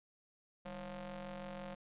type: ring-modulated tone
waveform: sawtooth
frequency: 173.5 Hz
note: F3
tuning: 11 cents flat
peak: -37 dBFS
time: 0.65-1.75 s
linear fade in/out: 10 ms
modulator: 370 Hz
effects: resampled to 8000 Hz